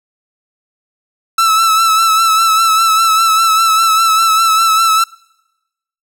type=tone with vibrato; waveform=45% pulse; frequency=1318.5 Hz; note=E6; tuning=in tune; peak=-8 dBFS; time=1.38-5.04 s; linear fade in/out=5 ms; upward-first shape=sine; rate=5 Hz; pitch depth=35 cents each way; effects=noise-tail reverb RT60 1.0 s tail -26 dB re dry